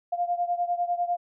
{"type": "beating tone pair", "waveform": "sine", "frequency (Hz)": [698.5, 708.5], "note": ["F5", "F5"], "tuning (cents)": [0, 25], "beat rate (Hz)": 10, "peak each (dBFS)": [-26, -29], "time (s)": [0.12, 1.17], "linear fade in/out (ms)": 10, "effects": []}